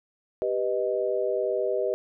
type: chord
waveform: sine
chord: G augmented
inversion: none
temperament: equal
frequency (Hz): 392 / 493.9 / 622.3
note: G4 / B4 / D#5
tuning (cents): 0 / 0 / 0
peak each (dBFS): -28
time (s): 0.42-1.94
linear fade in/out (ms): 0
effects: none